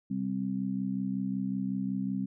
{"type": "harmonic tone", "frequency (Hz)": 65.41, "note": "C2", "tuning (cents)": 0, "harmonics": [2, 3, 4], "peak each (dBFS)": [-41, -31, -34], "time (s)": [0.1, 2.26], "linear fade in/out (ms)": 10, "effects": []}